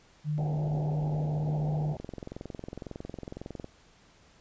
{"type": "tone", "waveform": "sine", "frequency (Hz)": 150.6, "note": "D3", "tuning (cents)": 44, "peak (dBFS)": -27, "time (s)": [0.24, 1.96], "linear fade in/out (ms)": 50}
{"type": "low-pass noise", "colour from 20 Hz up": "white", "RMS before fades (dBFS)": -39, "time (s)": [0.38, 1.97], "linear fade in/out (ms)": 0, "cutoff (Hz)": 840, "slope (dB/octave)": 96}
{"type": "click train", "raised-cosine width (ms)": 2, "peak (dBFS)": -25, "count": 37, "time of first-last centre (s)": [2, 3.644], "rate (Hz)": 21.9}
{"effects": ["pink hiss -60 dBFS RMS until 4.4 s", "resampled to 16000 Hz"]}